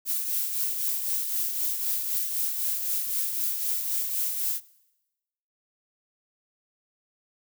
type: noise with tremolo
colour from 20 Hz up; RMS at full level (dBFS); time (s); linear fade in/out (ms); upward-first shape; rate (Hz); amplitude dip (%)
violet; -26; 0.05-4.61; 50; triangle; 3.9; 50
effects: noise-tail reverb RT60 1.0 s tail -22 dB re dry